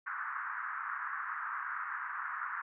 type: band-pass noise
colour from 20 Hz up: pink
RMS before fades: -39 dBFS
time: 0.06-2.62 s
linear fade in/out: 10 ms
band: 1100 to 1700 Hz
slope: 48 dB/octave
effects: none